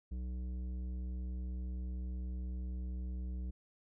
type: tone with tanh clipping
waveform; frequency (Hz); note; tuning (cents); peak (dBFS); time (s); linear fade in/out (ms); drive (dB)
triangle; 62.1; B1; +10; -39; 0.11-3.51; 10; 15
effects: none